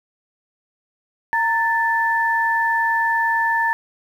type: tone pair together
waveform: sine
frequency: 922.2 / 1760 Hz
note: A#5 / A6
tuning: -19 / 0 cents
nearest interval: major seventh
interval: 1119 cents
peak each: -19 dBFS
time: 1.33-3.73 s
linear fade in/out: 0 ms
effects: 8-bit